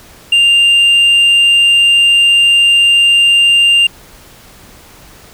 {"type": "tone with tanh clipping", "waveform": "sine", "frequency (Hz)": 2794, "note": "F7", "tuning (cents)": 0, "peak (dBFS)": -6, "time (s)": [0.32, 3.87], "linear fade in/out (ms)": 5, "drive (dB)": 3, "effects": ["pink hiss -39 dBFS RMS until 5.33 s"]}